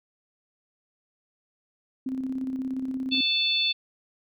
sine tone with tremolo, 261.6 Hz, C4, in tune, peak -26 dBFS, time 2.06-3.21 s, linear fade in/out 5 ms, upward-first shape square, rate 17 Hz, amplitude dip 40%
harmonic tone, 880 Hz, A5, in tune, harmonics 3 / 4 / 5, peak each -28 / -24 / -28 dBFS, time 3.11-3.73 s, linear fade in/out 20 ms
effects none

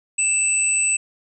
sine tone pair together, 2637 / 7994 Hz, E7 / B8, 0 / +20 cents, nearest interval octave + perfect fifth, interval 1920 cents, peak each -22 / -18 dBFS, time 0.18-0.97 s, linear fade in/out 10 ms, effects none

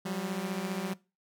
sawtooth beating tone pair, 180.8 / 195.8 Hz, F#3 / G3, -40 / -2 cents, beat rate 15 Hz, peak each -31 / -31 dBFS, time 0.05-0.94 s, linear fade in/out 10 ms, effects noise-tail reverb RT60 0.3 s tail -21 dB re dry

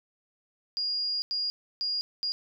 sine tone bursts at uneven times, 4846 Hz, D#8, 47 cents flat, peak -27 dBFS, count 4, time 0.77-1.22 / 1.31-1.5 / 1.81-2.01 / 2.23-2.32 s, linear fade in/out 0 ms, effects none

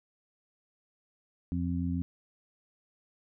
harmonic tone, 86.9 Hz, F2, 8 cents flat, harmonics 1 / 2 / 3, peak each -33 / -33 / -33 dBFS, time 1.52-2.02 s, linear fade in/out 0 ms, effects none

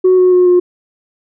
sine tone with pitch steps, 370 / 365.8 / 361.5 / 357.4 Hz, F#4 / F#4 / F#4 / F4, 0 / -20 / -40 / +40 cents, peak -4 dBFS, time 0.04-0.6 s, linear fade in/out 10 ms, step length 140 ms, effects tanh soft clip ceiling -3 dBFS

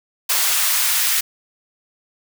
white noise with high-pass filter sweep, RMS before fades -18 dBFS, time 0.29-1.21 s, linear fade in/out 10 ms, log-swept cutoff 820 to 1600 Hz, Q 0.82, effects none

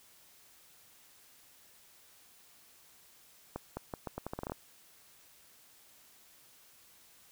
accelerating click train, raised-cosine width 1 ms, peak -23 dBFS, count 12, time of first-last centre 3.56-4.52 s, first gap 210 ms, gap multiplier 0.8, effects white hiss -61 dBFS RMS until 7.31 s

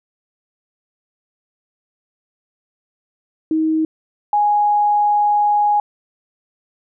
sine tone pair in turn, 316.3 / 829.9 Hz, D#4 / G#5, +29 / -1 cents, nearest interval octave + perfect fourth, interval 1670 cents, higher second, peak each -14 / -12 dBFS, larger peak second, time 3.51-3.85 / 4.33-5.8 s, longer second, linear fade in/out 2 ms, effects none

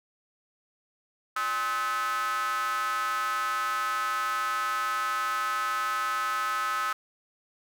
square tone with high-pass filter, 116.54 Hz, A#2, in tune, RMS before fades -29 dBFS, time 1.36-6.93 s, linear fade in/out 5 ms, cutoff 1300 Hz, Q 7, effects none

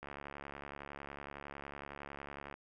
click train, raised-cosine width 0.5 ms, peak -30 dBFS, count 179, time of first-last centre 0.03-2.541 s, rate 70.9 Hz, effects none

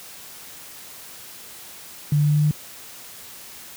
sine tone with pitch steps, 147 / 147.85 / 148.71 / 149.57 / 150.44 Hz, D3 / D3 / D3 / D3 / D3, +2 / +12 / +22 / +32 / +42 cents, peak -15 dBFS, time 2.12-2.51 s, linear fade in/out 2 ms, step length 78 ms, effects white hiss -41 dBFS RMS until 3.76 s + high-pass 60 Hz 12 dB/octave

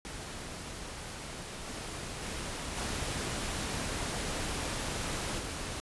pink noise with level steps, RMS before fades -42 / -40 / -38 / -35 / -38 dBFS, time 0.05-5.8 s, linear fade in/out 0 ms, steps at 1.66 / 2.21 / 2.76 / 5.38 s, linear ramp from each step 20 ms, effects resampled to 24000 Hz

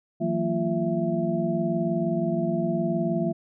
sine tone cluster, 163.5 / 182.7 / 229.3 / 344.9 / 665 Hz, E3 / F#3 / A#3 / F4 / E5, -14 / -22 / -28 / -22 / +15 cents, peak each -29 dBFS, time 0.2-3.33 s, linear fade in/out 20 ms, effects none

